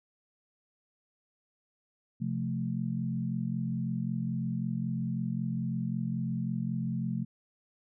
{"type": "chord", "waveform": "sine", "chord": "F major", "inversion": "second", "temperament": "equal", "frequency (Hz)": [130.81, 174.61, 220], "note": ["C3", "F3", "A3"], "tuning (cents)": [0, 0, 0], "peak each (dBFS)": -34, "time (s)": [2.2, 7.25], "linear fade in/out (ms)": 20, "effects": []}